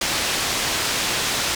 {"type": "low-pass noise", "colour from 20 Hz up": "white", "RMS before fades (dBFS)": -23, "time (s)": [0.01, 1.55], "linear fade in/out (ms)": 5, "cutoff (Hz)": 5900, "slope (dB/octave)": 12, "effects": []}